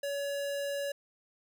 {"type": "tone", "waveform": "square", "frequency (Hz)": 565, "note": "C#5", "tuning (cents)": 33, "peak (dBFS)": -33, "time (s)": [0.03, 0.92], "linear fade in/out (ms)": 5, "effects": []}